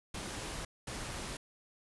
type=noise bursts at uneven times; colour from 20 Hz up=pink; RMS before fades=-41 dBFS; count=2; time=0.14-0.65 / 0.87-1.37 s; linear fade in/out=5 ms; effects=resampled to 24000 Hz